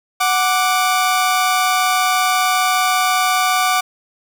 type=tone pair together; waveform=sawtooth; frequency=740 / 1174.7 Hz; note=F#5 / D6; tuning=0 / 0 cents; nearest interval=minor sixth; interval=800 cents; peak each=-13 dBFS; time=0.2-3.81 s; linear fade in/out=10 ms; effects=none